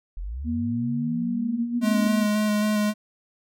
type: linear sweep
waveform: sine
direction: up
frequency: 37.94 to 287.4 Hz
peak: -29 dBFS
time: 0.17-2.07 s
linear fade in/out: 0 ms
type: tone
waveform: sine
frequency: 237.4 Hz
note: A#3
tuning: 32 cents sharp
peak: -24 dBFS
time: 0.44-2.28 s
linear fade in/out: 50 ms
type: tone with vibrato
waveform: square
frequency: 210.9 Hz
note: G#3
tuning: 27 cents sharp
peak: -21 dBFS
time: 1.81-2.94 s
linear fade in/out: 50 ms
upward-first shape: square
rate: 3.7 Hz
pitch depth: 12 cents each way
effects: none